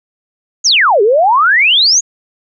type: exponential two-way sweep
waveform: sine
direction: down then up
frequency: 6880 to 389.2 to 6880 Hz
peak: -6 dBFS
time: 0.64-2.01 s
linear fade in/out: 20 ms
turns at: 1.02 s
effects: none